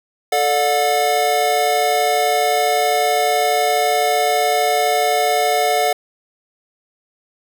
square chord, D major, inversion second, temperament equal with one note detuned, 440 / 587.3 / 722.7 Hz, A4 / D5 / F#5, 0 / 0 / -41 cents, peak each -22 / -22 / -17 dBFS, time 0.32-5.93 s, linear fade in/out 5 ms, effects none

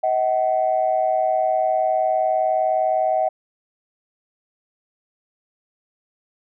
sine tone pair together, 635.3 / 755 Hz, D#5 / F#5, +36 / +35 cents, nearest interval minor third, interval 299 cents, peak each -19 dBFS, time 0.03-3.29 s, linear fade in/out 10 ms, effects tanh soft clip ceiling -9 dBFS

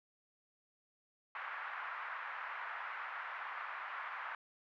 pink band-pass noise, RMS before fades -44 dBFS, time 1.35-4.35 s, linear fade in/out 2 ms, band 1000 to 1900 Hz, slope 24 dB/octave, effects none

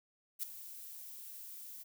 violet noise with ADSR envelope, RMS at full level -35 dBFS, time 0.39-1.84 s, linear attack 40 ms, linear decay 6 ms, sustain -14 dB, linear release 22 ms, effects none

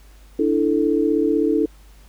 sine chord, D suspended second, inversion none, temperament equal, 293.7 / 329.6 / 440 Hz, D4 / E4 / A4, 0 / 0 / 0 cents, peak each -20 dBFS, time 0.39-1.66 s, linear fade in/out 5 ms, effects added 50 Hz sine -44 dBFS peak until 2.08 s + pink hiss -54 dBFS RMS until 2.08 s

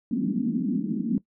pink band-pass noise, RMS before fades -26 dBFS, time 0.11-1.18 s, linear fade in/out 2 ms, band 190 to 280 Hz, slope 48 dB/octave, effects noise-tail reverb RT60 0.1 s tail -19 dB re dry

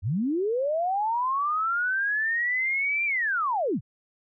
sine linear two-way sweep, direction up then down, 79 to 2387 to 79 Hz, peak -23 dBFS, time 0.02-3.81 s, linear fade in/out 50 ms, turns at 3.05 s, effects none

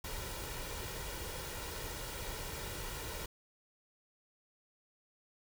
pink noise with comb filter, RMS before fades -42 dBFS, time 0.04-3.26 s, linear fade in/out 5 ms, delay 2.1 ms, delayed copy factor +0.55, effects none

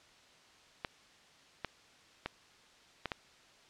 clicks, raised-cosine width 0.3 ms, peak -19 dBFS, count 5, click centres 0.848 / 1.647 / 2.26 / 3.057 / 3.118 s, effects white hiss -61 dBFS RMS until 3.69 s + low-pass 5000 Hz 12 dB/octave

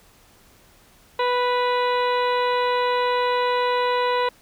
harmonic tone with a mistuned harmonic, 493.2 Hz, B4, 2 cents flat, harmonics 1 / 2 / 3 / 4 / 5 / 6 / 7 / 8, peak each -22 / -22 / -32 / -32 / -35 / -37 / -39 / -34 dBFS, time 1.19-4.29 s, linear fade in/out 5 ms, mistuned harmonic 6, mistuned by -22 cents, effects pink hiss -54 dBFS RMS until 4.41 s

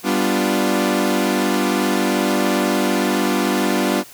sawtooth chord, G dominant seventh, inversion none, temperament equal, 196 / 246.9 / 293.7 / 349.2 Hz, G3 / B3 / D4 / F4, 0 / 0 / 0 / 0 cents, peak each -18 dBFS, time 0.03-4.04 s, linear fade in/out 50 ms, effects white hiss -42 dBFS RMS until 4.13 s

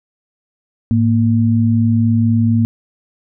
sine tone pair together, 107.6 / 231.8 Hz, A2 / A#3, -38 / -10 cents, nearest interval octave + minor second, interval 1328 cents, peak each -13 dBFS, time 0.91-2.65 s, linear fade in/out 0 ms, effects none

